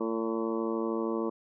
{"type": "harmonic tone with a mistuned harmonic", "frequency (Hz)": 113, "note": "A2", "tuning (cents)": 47, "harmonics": [2, 3, 4, 5, 6, 7, 8, 9, 10], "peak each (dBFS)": [-34, -32, -34, -39, -48, -51, -44, -42, -42], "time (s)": [0, 1.3], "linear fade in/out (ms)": 10, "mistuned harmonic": 6, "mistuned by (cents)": -22, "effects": []}